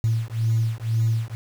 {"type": "beating tone pair", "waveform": "sine", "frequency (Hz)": [112.1, 114.1], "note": ["A2", "A#2"], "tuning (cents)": [33, -37], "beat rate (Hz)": 2, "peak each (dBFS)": -22, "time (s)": [0.04, 1.35], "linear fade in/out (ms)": 0, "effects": ["tanh soft clip ceiling -13 dBFS", "7-bit"]}